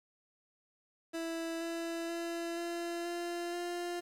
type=tone with pitch steps; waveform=30% pulse; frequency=330 / 333.8 / 337.7 / 341.6 / 345.6 / 349.6 Hz; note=E4 / E4 / E4 / F4 / F4 / F4; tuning=+2 / +22 / +42 / -38 / -18 / +2 cents; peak=-33 dBFS; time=1.13-4.01 s; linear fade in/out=20 ms; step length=480 ms; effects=low-pass 12000 Hz 12 dB/octave + 10-bit